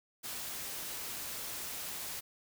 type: noise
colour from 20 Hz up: white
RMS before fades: -41 dBFS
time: 0.23-2.21 s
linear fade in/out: 20 ms
effects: none